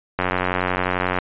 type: click train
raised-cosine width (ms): 0.5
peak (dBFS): -5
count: 92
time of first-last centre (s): 0.19-1.187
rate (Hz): 91.3
effects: resampled to 8000 Hz